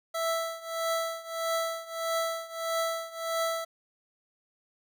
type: tone with tremolo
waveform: 25% pulse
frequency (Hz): 659.3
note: E5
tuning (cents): 0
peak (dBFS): -22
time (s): 0.14-3.65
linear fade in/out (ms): 10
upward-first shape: triangle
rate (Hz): 1.6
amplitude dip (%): 90
effects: none